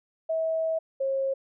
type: tone pair in turn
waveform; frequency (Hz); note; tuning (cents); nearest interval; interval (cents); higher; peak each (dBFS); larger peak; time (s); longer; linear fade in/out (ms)
sine; 646 / 539.5; E5 / C#5; -35 / -47; minor third; 312; first; -24; neither; 0.29-0.79 / 1-1.34; first; 10
effects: none